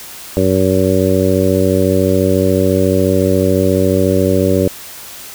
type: harmonic tone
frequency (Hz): 94.1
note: F#2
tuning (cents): +30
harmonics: 1 / 2 / 3 / 4 / 5 / 6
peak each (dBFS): -17 / -17 / -17 / -17 / -17 / -17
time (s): 0.37-4.68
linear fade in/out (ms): 0
effects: white hiss -32 dBFS RMS until 5.34 s